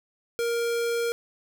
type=tone; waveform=square; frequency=468.3 Hz; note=A#4; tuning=8 cents sharp; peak=-25 dBFS; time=0.39-1.12 s; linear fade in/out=0 ms; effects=none